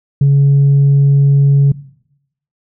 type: tone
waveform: sine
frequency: 140 Hz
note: C#3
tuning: 18 cents sharp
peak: -4 dBFS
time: 0.21-1.72 s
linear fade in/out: 5 ms
effects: noise-tail reverb RT60 0.8 s tail -20 dB re dry + tanh soft clip ceiling -4 dBFS